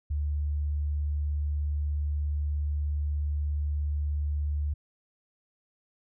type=tone; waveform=sine; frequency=73.6 Hz; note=D2; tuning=4 cents sharp; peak=-26 dBFS; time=0.1-4.74 s; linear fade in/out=10 ms; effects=none